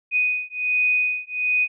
sine beating tone pair, 2489 / 2490.3 Hz, D#7 / D#7, 0 / +1 cents, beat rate 1.3 Hz, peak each -22 dBFS, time 0.11-1.68 s, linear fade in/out 50 ms, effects none

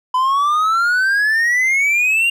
triangle exponential sweep, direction up, 1003 to 2807 Hz, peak -11 dBFS, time 0.14-2.3 s, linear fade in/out 5 ms, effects none

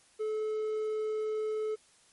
triangle tone, 432.1 Hz, A4, 31 cents flat, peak -28 dBFS, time 0.19-1.76 s, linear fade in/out 20 ms, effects white hiss -63 dBFS RMS until 2.12 s + MP3 48 kbps

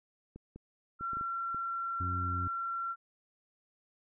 clicks, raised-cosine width 3 ms, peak -34 dBFS, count 7, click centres 0.36 / 0.56 / 1.01 / 1.133 / 1.17 / 1.211 / 1.546 s
sine tone, 1362 Hz, F6, 44 cents flat, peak -33 dBFS, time 0.99-2.96 s, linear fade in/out 50 ms
harmonic tone, 89.7 Hz, F2, 47 cents sharp, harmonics 1 / 2 / 3 / 4, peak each -34 / -47 / -44 / -53 dBFS, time 2-2.48 s, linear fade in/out 5 ms
effects none

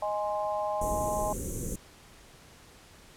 sine chord, Ab major, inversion second, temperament equal, 622.3 / 830.6 / 1046.5 Hz, Eb5 / Ab5 / C6, 0 / 0 / 0 cents, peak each -31 / -32 / -36 dBFS, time 0.02-1.33 s, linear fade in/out 5 ms
pink band-stop noise, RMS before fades -34 dBFS, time 0.81-1.76 s, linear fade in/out 5 ms, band 540 to 6100 Hz, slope 96 dB/octave
effects pink hiss -54 dBFS RMS until 3.16 s + low-pass 11000 Hz 12 dB/octave

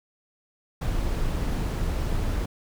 brown noise, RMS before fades -26 dBFS, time 0.81-2.46 s, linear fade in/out 10 ms, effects none

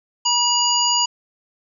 harmonic tone with a mistuned harmonic, 963 Hz, B5, 44 cents flat, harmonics 1 / 3 / 5 / 7, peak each -21 / -21 / -21 / -21 dBFS, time 0.25-1.06 s, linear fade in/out 10 ms, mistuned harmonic 7, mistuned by +22 cents, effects none

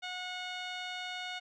15% pulse tone with low-pass filter, 729 Hz, F#5, 26 cents flat, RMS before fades -40 dBFS, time 0.02-1.4 s, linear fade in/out 20 ms, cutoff 4200 Hz, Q 3.7, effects none

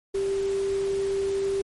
sine tone in noise, 392 Hz, G4, in tune, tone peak -23 dBFS, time 0.14-1.62 s, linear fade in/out 10 ms, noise pink, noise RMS -41 dBFS, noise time 0.14-1.62 s, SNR +15 dB, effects MP3 48 kbps

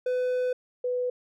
triangle / sine tone pair in turn, 502 / 496.5 Hz, B4 / B4, +28 / +9 cents, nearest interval unison, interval 19 cents, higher first, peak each -22 / -25 dBFS, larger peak first, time 0.06-0.53 / 0.84-1.1 s, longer first, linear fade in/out 5 ms, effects none

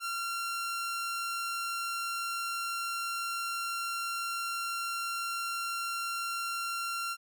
sawtooth tone, 1373 Hz, F6, 30 cents flat, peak -29 dBFS, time 0-7.17 s, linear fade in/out 50 ms, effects none

